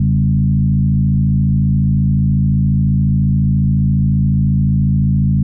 sine tone with frequency modulation, 138.59 Hz, C#3, in tune, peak -10 dBFS, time 0-5.43 s, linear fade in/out 5 ms, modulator 54.4 Hz, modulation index 1.2, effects none

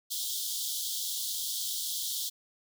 pink high-pass noise, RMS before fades -34 dBFS, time 0.1-2.3 s, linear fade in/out 20 ms, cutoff 3200 Hz, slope 96 dB/octave, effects none

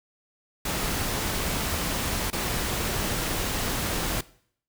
pink noise with dropouts, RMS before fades -28 dBFS, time 0.65-4.21 s, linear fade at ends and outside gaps 5 ms, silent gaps 2.303-2.328 s, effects noise-tail reverb RT60 0.6 s tail -20 dB re dry

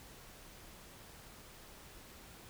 silence, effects pink hiss -55 dBFS RMS until 2.49 s

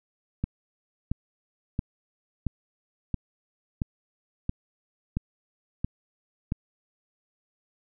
click train, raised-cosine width 5 ms, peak -14 dBFS, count 10, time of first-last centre 0.44-6.521 s, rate 1.48 Hz, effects none

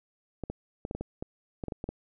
clicks, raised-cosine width 2 ms, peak -21 dBFS, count 12, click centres 0.437 / 0.5 / 0.851 / 0.911 / 0.95 / 1.01 / 1.225 / 1.638 / 1.683 / 1.722 / 1.841 / 1.89 s, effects none

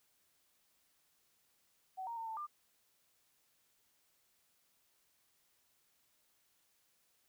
sine tone with pitch steps, 755 / 931 / 906 / 888 / 1196 Hz, F#5 / A#5 / A#5 / A5 / D6, +35 / -2 / -50 / +16 / +31 cents, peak -40 dBFS, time 1.97-2.47 s, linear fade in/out 20 ms, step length 100 ms, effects white hiss -75 dBFS RMS until 7.28 s

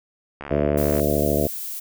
click train, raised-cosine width 0.5 ms, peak -18 dBFS, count 43, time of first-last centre 0.41-0.997 s, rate 71.6 Hz
harmonic tone, 73.42 Hz, D2, in tune, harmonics 1 / 2 / 3 / 4 / 5 / 6 / 7 / 8 / 9, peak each -27 / -27 / -27 / -27 / -27 / -27 / -27 / -27 / -27 dBFS, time 0.5-1.48 s, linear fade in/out 20 ms
violet noise, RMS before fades -31 dBFS, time 0.77-1.8 s, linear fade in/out 10 ms
effects none

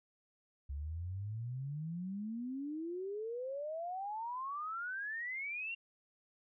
sine exponential sweep, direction up, 67.8 to 2794 Hz, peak -38 dBFS, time 0.69-5.75 s, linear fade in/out 10 ms, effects none

